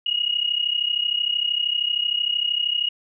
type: tone pair together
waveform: sine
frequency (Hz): 2867 / 2900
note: F7 / F#7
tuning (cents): +45 / -35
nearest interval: unison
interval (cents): 20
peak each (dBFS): -23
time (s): 0.06-2.89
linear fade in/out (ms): 5
effects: none